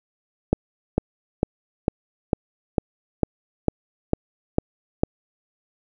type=click train; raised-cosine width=2 ms; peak=-4 dBFS; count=11; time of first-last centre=0.53-5.035 s; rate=2.22 Hz; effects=none